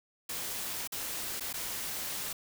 white noise with dropouts, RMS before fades -37 dBFS, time 0.29-2.33 s, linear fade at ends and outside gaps 5 ms, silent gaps 0.875-0.921 / 1.398-1.406 / 1.529-1.538 s, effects none

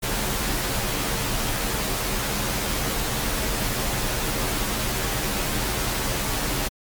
pink noise with comb filter, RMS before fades -25 dBFS, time 0.02-6.69 s, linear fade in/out 20 ms, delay 12 ms, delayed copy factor -0.65, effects MP3 96 kbps

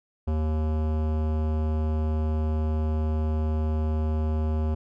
sine tone with hard clipping, 77.78 Hz, D#2, in tune, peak -25 dBFS, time 0.27-4.75 s, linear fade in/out 10 ms, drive 18 dB, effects none

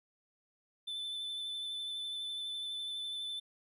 triangle tone with vibrato, 3520 Hz, A7, in tune, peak -36 dBFS, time 0.87-3.4 s, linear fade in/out 10 ms, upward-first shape sine, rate 12 Hz, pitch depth 17 cents each way, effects none

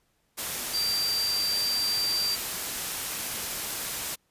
sine tone in noise, 4701 Hz, D8, 1 cent sharp, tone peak -25 dBFS, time 0.73-2.36 s, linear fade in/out 20 ms, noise white, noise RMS -32 dBFS, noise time 0.37-4.16 s, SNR +4 dB, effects pink hiss -71 dBFS RMS until 4.3 s + resampled to 32000 Hz

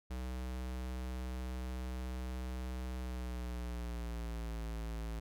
square tone with pitch glide, 63.1 to 55.89 Hz, B1 to A1, +38 to +28 cents, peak -39 dBFS, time 0.1-5.2 s, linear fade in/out 10 ms, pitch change -210 cents, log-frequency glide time 2.97-4.67 s, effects none

